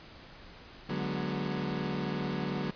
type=chord; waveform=30% pulse; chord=G# half-diminished seventh; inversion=second; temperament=equal with one note detuned; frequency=146.83 / 185 / 207.7 / 242.6 Hz; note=D3 / F#3 / G#3 / B3; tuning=0 / 0 / 0 / -31 cents; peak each=-34 / -33 / -36 / -36 dBFS; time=0.89-2.71 s; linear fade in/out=5 ms; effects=pink hiss -51 dBFS RMS until 2.75 s + resampled to 11025 Hz